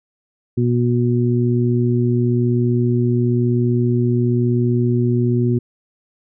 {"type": "harmonic tone", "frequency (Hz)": 121, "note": "B2", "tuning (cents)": -35, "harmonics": [1, 2, 3], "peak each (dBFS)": [-16, -19, -21], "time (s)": [0.57, 5.59], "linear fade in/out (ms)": 10, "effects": []}